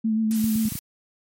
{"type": "tone with vibrato", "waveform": "sine", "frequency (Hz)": 220, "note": "A3", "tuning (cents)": 0, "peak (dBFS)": -19, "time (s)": [0.04, 0.69], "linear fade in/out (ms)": 10, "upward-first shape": "triangle", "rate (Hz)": 7.6, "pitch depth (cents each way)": 35}
{"type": "noise", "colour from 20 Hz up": "blue", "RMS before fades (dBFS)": -33, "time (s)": [0.31, 0.79], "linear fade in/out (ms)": 0}
{"type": "clicks", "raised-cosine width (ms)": 5, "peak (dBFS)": -17, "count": 5, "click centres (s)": [0.441, 0.556, 0.653, 0.721, 0.754]}
{"effects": ["high-pass 100 Hz 12 dB/octave", "MP3 64 kbps"]}